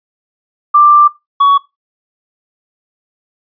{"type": "tone pair in turn", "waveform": ["sine", "triangle"], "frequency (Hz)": [1181, 1124.3], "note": ["D6", "C#6"], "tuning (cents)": [9, 24], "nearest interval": "minor second", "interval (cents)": 85, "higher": "first", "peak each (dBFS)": -3, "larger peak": "neither", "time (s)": [[0.74, 1.08], [1.4, 1.58]], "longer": "first", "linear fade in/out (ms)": 10, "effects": ["noise-tail reverb RT60 0.2 s tail -18 dB re dry", "resampled to 11025 Hz"]}